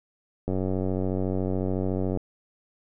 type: click train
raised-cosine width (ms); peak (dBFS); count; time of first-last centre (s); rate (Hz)
2; -15; 160; 0.48-2.173; 93.9
effects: none